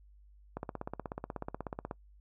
click train, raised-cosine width 1 ms, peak -23 dBFS, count 23, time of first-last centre 0.57-1.911 s, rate 16.4 Hz, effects noise-tail reverb RT60 0.1 s tail -24 dB re dry + added 50 Hz sine -56 dBFS peak until 2.2 s

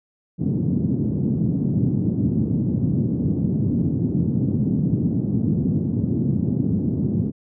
white band-pass noise, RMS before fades -21 dBFS, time 0.38-7.32 s, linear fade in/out 50 ms, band 100 to 250 Hz, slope 24 dB/octave, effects none

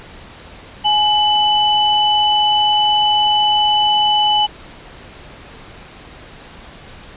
sine tone pair together, 840.8 / 2992 Hz, G#5 / F#7, +21 / +19 cents, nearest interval octave + minor seventh, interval 2198 cents, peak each -14 dBFS, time 0.84-4.47 s, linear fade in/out 20 ms, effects pink hiss -38 dBFS RMS until 7.16 s + resampled to 8000 Hz

